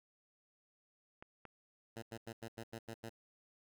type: clicks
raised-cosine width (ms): 0.5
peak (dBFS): -35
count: 2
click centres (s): 1.225 / 1.453
type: tone bursts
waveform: 10% pulse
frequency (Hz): 114.2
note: A#2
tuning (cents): -35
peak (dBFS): -36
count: 8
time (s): 1.96-3.095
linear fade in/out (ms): 10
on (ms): 64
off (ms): 89
effects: none